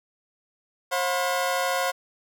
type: tone cluster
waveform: 25% pulse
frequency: 536 / 718 / 999 Hz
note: C5 / F5 / B5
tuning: +42 / +48 / +20 cents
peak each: -23 / -23 / -28 dBFS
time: 0.91-1.92 s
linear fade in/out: 20 ms
effects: none